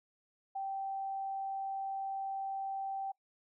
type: tone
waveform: sine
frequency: 779 Hz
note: G5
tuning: 11 cents flat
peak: -35 dBFS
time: 0.55-3.12 s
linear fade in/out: 10 ms
effects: noise-tail reverb RT60 0.1 s tail -23 dB re dry